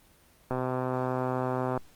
click train, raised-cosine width 1 ms, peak -16 dBFS, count 163, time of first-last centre 0.51-1.776 s, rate 128 Hz, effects pink hiss -60 dBFS RMS until 1.95 s + Opus 24 kbps

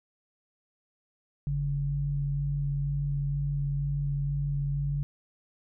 sine tone pair together, 47.9 / 141.6 Hz, G1 / C#3, -39 / +37 cents, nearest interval octave + perfect fifth, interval 1876 cents, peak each -34 / -27 dBFS, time 1.47-5.03 s, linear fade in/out 0 ms, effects none

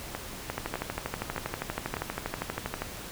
two click trains, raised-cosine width 0.5 ms, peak -17 / -15 dBFS, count 4 / 30, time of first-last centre 0.15-1.968 / 0.5-2.82 s, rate 1.65 / 12.5 Hz, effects pink hiss -41 dBFS RMS until 3.11 s

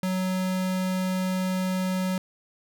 square tone, 185.8 Hz, F#3, 7 cents sharp, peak -25 dBFS, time 0.03-2.18 s, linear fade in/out 2 ms, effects none

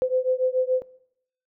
sine beating tone pair, 509 / 516 Hz, C5 / C5, -48 / -24 cents, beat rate 7 Hz, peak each -23 / -24 dBFS, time 0.02-0.82 s, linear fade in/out 0 ms, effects noise-tail reverb RT60 0.7 s tail -19 dB re dry

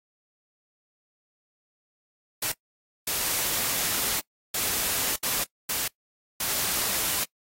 white noise bursts at uneven times, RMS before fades -27 dBFS, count 6, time 2.42-2.52 / 3.07-4.2 / 4.54-5.16 / 5.23-5.44 / 5.69-5.88 / 6.4-7.24 s, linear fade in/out 5 ms, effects noise-tail reverb RT60 0.1 s tail -23 dB re dry + AAC 48 kbps

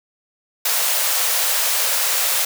white high-pass noise, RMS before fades -19 dBFS, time 0.65-2.45 s, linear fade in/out 5 ms, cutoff 460 Hz, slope 96 dB/octave, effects none

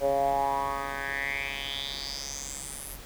10% pulse tone with band-pass filter sweep, 138.59 Hz, C#3, in tune, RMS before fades -31 dBFS, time 0-2.98 s, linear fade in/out 50 ms, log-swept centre 540 to 12000 Hz, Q 5.2, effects added 44 Hz sine -46 dBFS peak until 3.05 s + pink hiss -46 dBFS RMS until 3.05 s

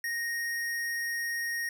square tone, 1864.7 Hz, A#6, in tune, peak -31 dBFS, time 0.04-1.69 s, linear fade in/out 2 ms, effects none

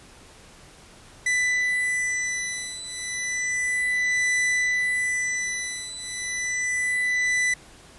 45% pulse beating tone pair, 1990 / 1990.32 Hz, B6 / B6, +13 / +13 cents, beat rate 0.32 Hz, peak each -26 dBFS, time 1.26-7.54 s, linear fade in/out 5 ms, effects pink hiss -49 dBFS RMS until 7.98 s + resampled to 24000 Hz

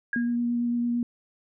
sine tone with exponential decay, 1634 Hz, G#6, 29 cents flat, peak -23 dBFS, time 0.13-0.36 s, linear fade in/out 2 ms, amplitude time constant 49 ms
sine tone with vibrato, 238.8 Hz, A#3, 42 cents sharp, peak -23 dBFS, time 0.16-1.03 s, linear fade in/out 2 ms, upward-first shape sine, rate 8.9 Hz, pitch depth 10 cents each way
effects none

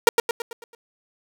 sawtooth tone with echo, 466.2 Hz, A#4, in tune, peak -5 dBFS, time 0.07-0.09 s, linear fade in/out 2 ms, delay 110 ms, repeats 6, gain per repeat -6 dB, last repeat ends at 0.75 s, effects none

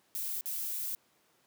violet noise with dropouts, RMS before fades -36 dBFS, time 0.15-0.95 s, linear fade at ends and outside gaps 0 ms, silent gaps 0.41-0.458 s, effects pink hiss -69 dBFS RMS until 1.46 s + high-pass 200 Hz 12 dB/octave

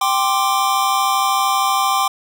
square chord, G suspended fourth, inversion none, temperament equal with one note detuned, 784 / 1046.5 / 1179.4 Hz, G5 / C6 / D6, 0 / 0 / +7 cents, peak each -20 dBFS, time 0.01-2.08 s, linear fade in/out 5 ms, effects none

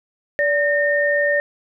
sine tone pair together, 579 / 1828 Hz, D5 / A#6, -25 / -34 cents, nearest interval octave + minor sixth, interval 1991 cents, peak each -18 dBFS, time 0.39-1.4 s, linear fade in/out 0 ms, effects none

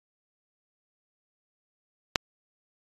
click, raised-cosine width 0.2 ms, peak -3 dBFS, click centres 2.158 s, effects AAC 32 kbps

